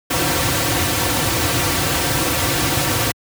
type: noise with comb filter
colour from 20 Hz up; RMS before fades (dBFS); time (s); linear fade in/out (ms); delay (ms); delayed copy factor
pink; -18; 0.1-3.12; 10; 4.8; -0.75
effects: high-pass 80 Hz 12 dB/octave